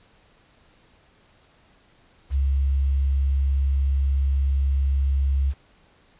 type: tone with quantisation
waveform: sine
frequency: 68.3 Hz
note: C#2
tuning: 25 cents flat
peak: -18 dBFS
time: 2.3-5.54 s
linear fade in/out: 50 ms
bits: 8
effects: pink hiss -58 dBFS RMS until 6.19 s + resampled to 8000 Hz